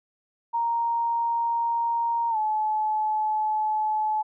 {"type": "tone with pitch glide", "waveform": "sine", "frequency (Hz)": [932.3, 859.9], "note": ["A#5", "A5"], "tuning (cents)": [0, -40], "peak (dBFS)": -22, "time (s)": [0.53, 4.23], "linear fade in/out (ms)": 20, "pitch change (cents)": -140, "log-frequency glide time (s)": [2.3, 2.37], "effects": []}